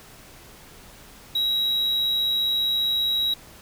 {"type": "tone", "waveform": "triangle", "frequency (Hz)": 3855, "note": "B7", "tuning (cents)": -43, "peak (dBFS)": -19, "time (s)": [1.35, 3.34], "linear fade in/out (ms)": 5, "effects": ["pink hiss -47 dBFS RMS until 3.61 s"]}